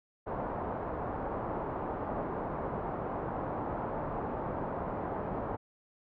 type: low-pass noise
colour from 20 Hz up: white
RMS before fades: -36 dBFS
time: 0.26-5.57 s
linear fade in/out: 20 ms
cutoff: 990 Hz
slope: 24 dB/octave
effects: none